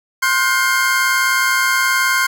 square tone cluster, 1053 / 1431 / 1550 / 2118 Hz, C6 / F6 / G6 / C7, +11 / +42 / -20 / +21 cents, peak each -20 dBFS, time 0.22-2.27 s, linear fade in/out 10 ms, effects none

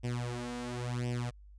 sawtooth tone with flanger, 121.9 Hz, B2, 22 cents flat, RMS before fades -36 dBFS, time 0.03-1.31 s, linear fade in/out 20 ms, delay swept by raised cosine 0.36 to 3.96 ms, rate 0.95 Hz, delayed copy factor +0.85, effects added 50 Hz sine -51 dBFS peak until 1.58 s + resampled to 22050 Hz

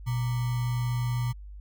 sine tone with sample-and-hold, 122.1 Hz, B2, 19 cents flat, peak -25 dBFS, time 0.06-1.33 s, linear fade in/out 20 ms, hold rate 1050 Hz, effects added 50 Hz sine -40 dBFS peak until 1.6 s

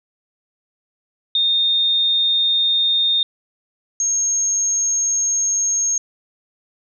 sine tone pair in turn, 3660 / 6499 Hz, A#7 / G#8, -32 / -38 cents, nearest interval minor seventh, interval 994 cents, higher second, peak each -14 / -16 dBFS, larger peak first, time 1.35-3.23 / 4-5.98 s, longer second, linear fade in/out 2 ms, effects none

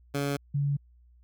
15% pulse / sine tone pair in turn, 141.5 / 142.1 Hz, C#3 / C#3, +36 / +43 cents, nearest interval unison, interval 7 cents, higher second, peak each -21 / -24 dBFS, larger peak first, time 0.14-0.37 / 0.54-0.77 s, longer neither, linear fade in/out 10 ms, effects added 60 Hz sine -55 dBFS peak until 1.23 s

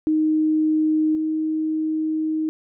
sine tone pair in turn, 311.1 / 313.6 Hz, D#4 / D#4, 0 / +14 cents, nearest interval unison, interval 14 cents, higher second, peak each -16 / -20 dBFS, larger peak first, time 0.07-1.15 / 1.15-2.49 s, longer second, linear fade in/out 0 ms, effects none

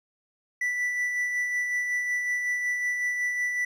triangle tone with tremolo, 1971 Hz, B6, 4 cents flat, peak -22 dBFS, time 0.61-3.65 s, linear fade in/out 5 ms, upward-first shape sine, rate 5.4 Hz, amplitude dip 35%, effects none

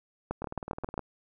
two click trains, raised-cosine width 1 ms, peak -17 / -23 dBFS, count 6 / 12, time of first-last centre 0.31-0.978 / 0.42-0.993 s, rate 7.48 / 19.2 Hz, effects none

